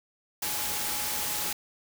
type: tone in noise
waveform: sine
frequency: 840 Hz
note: G#5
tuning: 19 cents sharp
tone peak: -42 dBFS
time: 0.42-1.53 s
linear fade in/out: 5 ms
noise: white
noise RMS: -31 dBFS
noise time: 0.42-1.53 s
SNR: -14 dB
effects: none